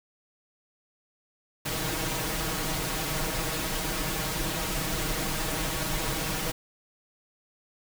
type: noise with comb filter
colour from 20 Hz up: pink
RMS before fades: -30 dBFS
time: 1.65-6.52 s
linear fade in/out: 10 ms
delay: 6.3 ms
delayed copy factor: +0.95
effects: none